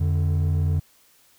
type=tone pair together; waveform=triangle; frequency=87.31 / 148.07 Hz; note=F2 / D3; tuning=0 / +15 cents; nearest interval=major sixth; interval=915 cents; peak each=-17 / -22 dBFS; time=0-0.8 s; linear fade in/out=10 ms; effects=tanh soft clip ceiling -13 dBFS + white hiss -58 dBFS RMS until 1.38 s